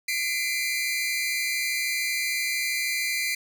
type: tone cluster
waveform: sawtooth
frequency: 2035 / 2168 / 2378 Hz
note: C7 / C#7 / D7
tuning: -49 / -39 / +21 cents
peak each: -25 / -31 / -25 dBFS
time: 0.08-3.35 s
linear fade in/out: 5 ms
effects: none